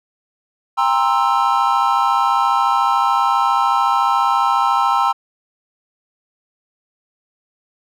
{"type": "chord", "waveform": "triangle", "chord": "C dominant seventh", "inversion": "second", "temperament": "equal with one note detuned", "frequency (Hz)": [799.1, 932.3, 1046.5, 1318.5], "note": ["G5", "Bb5", "C6", "E6"], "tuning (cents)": [33, 0, 0, 0], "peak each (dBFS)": -17, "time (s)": [0.77, 5.13], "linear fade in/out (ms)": 20, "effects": []}